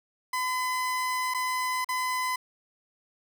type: tone with dropouts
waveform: 30% pulse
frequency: 1013 Hz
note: B5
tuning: 44 cents sharp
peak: -24 dBFS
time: 0.33-2.36 s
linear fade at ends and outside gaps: 5 ms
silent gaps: 1.339-1.345 / 1.846-1.888 s
effects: none